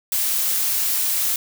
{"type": "noise", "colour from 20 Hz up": "blue", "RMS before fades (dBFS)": -21, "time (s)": [0.12, 1.36], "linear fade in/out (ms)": 2, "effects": []}